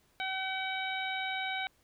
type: harmonic tone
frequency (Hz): 761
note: F#5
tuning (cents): +48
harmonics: 1 / 2 / 3 / 4 / 5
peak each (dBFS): -37 / -39 / -37 / -44 / -41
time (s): 0.2-1.67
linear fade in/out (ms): 0
effects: pink hiss -69 dBFS RMS until 1.83 s